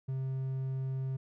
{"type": "tone", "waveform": "triangle", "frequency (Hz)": 132.5, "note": "C3", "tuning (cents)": 22, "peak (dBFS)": -30, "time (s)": [0.08, 1.17], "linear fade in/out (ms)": 10, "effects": []}